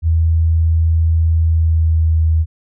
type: tone with pitch glide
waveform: sine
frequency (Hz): 81.5 to 80.19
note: E2 to E2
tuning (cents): -19 to -47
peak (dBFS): -10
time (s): 0.02-2.46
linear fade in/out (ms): 50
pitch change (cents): -28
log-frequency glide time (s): 1.38-2.18
effects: none